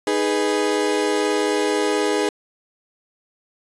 35% pulse chord, G# minor, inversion second, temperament equal, 311.1 / 415.3 / 493.9 Hz, D#4 / G#4 / B4, 0 / 0 / 0 cents, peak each -22 / -19 / -23 dBFS, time 0.07-2.29 s, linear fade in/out 2 ms, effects resampled to 24000 Hz

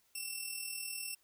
10% pulse tone with amplitude modulation, 2700 Hz, E7, 41 cents sharp, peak -28 dBFS, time 0.15-1.15 s, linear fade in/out 5 ms, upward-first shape sine, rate 39.9 Hz, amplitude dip 55%, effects white hiss -72 dBFS RMS until 1.23 s

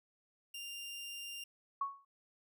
sawtooth tone, 2794 Hz, F7, in tune, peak -40 dBFS, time 0.54-1.44 s, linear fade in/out 5 ms
sine tone with exponential decay, 1108.7 Hz, C#6, in tune, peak -30 dBFS, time 1.81-2.05 s, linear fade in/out 5 ms, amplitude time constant 52 ms
effects none

